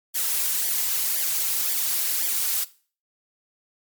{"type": "noise with flanger", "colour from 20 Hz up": "blue", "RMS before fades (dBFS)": -24, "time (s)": [0.14, 2.65], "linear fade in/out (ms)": 20, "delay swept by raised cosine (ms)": [0.74, 4.04], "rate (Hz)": 1.9, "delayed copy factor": -0.7, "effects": ["noise-tail reverb RT60 0.4 s tail -18 dB re dry", "MP3 96 kbps"]}